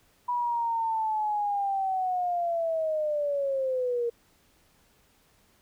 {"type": "linear sweep", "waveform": "sine", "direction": "down", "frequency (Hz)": [980, 466.2], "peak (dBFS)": -25, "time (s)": [0.28, 4.1], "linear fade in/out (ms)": 10, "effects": ["pink hiss -64 dBFS RMS until 5.61 s"]}